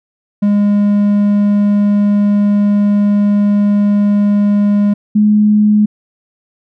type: tone pair in turn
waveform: triangle / sine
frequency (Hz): 204.8 / 210.3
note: G#3 / G#3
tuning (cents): -24 / +22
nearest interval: unison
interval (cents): 46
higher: second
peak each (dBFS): -6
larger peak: neither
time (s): 0.42-4.94 / 5.15-5.86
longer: first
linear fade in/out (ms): 10
effects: none